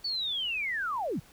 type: linear sweep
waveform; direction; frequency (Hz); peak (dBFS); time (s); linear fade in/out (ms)
sine; down; 4546 to 105.9; -29; 0.04-1.2; 10
effects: pink hiss -57 dBFS RMS until 1.32 s